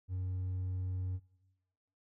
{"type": "tone with hard clipping", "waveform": "sine", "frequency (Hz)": 92.5, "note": "F#2", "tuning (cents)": 0, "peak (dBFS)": -35, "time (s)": [0.08, 1.2], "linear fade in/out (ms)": 50, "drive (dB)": 2, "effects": ["noise-tail reverb RT60 1.0 s tail -20 dB re dry"]}